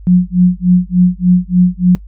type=tone with tremolo; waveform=sine; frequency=180 Hz; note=F#3; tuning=47 cents flat; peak=-3 dBFS; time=0.07-1.95 s; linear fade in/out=0 ms; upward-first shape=sine; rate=3.4 Hz; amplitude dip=100%; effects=noise-tail reverb RT60 0.1 s tail -21 dB re dry + added 50 Hz sine -30 dBFS peak until 2.07 s